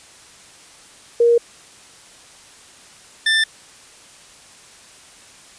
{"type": "tone pair in turn", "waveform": ["sine", "25% pulse"], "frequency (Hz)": [471.1, 1778.6], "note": ["A#4", "A6"], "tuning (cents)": [18, 18], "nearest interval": "octave + major seventh", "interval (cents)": 2300, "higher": "second", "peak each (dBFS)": -10, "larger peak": "neither", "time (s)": [[1.2, 1.38], [3.26, 3.44]], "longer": "neither", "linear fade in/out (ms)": 5, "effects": ["white hiss -45 dBFS RMS until 5.58 s", "resampled to 22050 Hz"]}